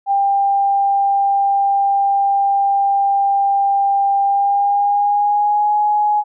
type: tone with pitch glide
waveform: sine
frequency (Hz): 795 to 836.5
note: G5 to G#5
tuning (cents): +24 to +12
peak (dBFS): -12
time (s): 0.06-6.24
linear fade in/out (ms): 50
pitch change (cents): +88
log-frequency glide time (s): 4.22-5.74
effects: none